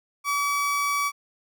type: tone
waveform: 30% pulse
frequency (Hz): 1143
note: D6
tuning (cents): -47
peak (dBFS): -20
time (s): 0.24-1.12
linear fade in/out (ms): 50
effects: none